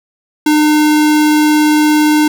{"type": "tone", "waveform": "square", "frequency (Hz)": 302.9, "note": "D#4", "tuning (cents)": -46, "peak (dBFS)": -8, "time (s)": [0.46, 2.28], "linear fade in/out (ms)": 5, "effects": []}